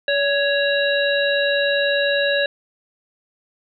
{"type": "harmonic tone with a mistuned harmonic", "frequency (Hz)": 555, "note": "C#5", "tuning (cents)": 2, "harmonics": [1, 3, 5, 7], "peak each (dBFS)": [-19, -21, -27, -25], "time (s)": [0.08, 2.46], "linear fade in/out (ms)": 2, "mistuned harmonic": 1, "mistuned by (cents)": 40, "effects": []}